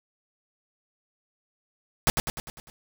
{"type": "noise with echo", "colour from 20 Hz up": "pink", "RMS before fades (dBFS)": -20, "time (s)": [2.07, 2.1], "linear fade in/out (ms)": 0, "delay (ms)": 100, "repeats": 6, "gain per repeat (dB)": -5, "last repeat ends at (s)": 2.7, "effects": []}